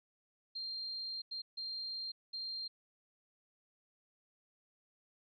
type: tone bursts at uneven times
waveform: sine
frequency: 4186 Hz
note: C8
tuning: in tune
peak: -39 dBFS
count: 4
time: 0.55-1.22 / 1.31-1.42 / 1.57-2.12 / 2.33-2.68 s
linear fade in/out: 10 ms
effects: none